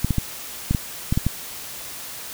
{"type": "clicks", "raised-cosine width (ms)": 5, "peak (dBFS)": -7, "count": 8, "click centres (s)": [0.046, 0.107, 0.183, 0.71, 0.748, 1.125, 1.175, 1.266], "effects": ["white hiss -35 dBFS RMS until 2.33 s"]}